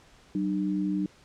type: tone pair together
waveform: sine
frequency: 190 / 301.6 Hz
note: F#3 / D4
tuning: +46 / +46 cents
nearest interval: minor sixth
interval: 800 cents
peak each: -28 dBFS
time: 0.35-1.06 s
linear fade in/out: 2 ms
effects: pink hiss -57 dBFS RMS until 1.24 s + low-pass 7000 Hz 12 dB/octave